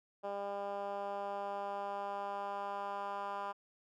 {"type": "tone with band-pass filter sweep", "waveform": "10% pulse", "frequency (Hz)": 200.5, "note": "G3", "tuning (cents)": 39, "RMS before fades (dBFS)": -40, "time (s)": [0.23, 3.53], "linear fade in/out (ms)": 20, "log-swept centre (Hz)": [640, 1000], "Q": 2, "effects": []}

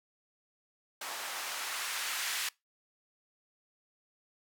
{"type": "noise with band-pass filter sweep", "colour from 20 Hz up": "blue", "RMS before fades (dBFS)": -37, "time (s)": [1.01, 2.49], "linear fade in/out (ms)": 5, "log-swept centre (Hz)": [780, 1900], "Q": 0.94, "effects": ["noise-tail reverb RT60 0.2 s tail -23 dB re dry"]}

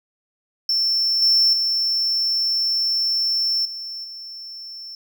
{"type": "tone with level steps", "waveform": "triangle", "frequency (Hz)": 5380, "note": "E8", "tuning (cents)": 34, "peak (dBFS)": [-16, -12, -17, -28, -32], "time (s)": [0.69, 4.95], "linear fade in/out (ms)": 2, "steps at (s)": [1.22, 1.53, 3.65, 4.04], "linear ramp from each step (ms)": 5, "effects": []}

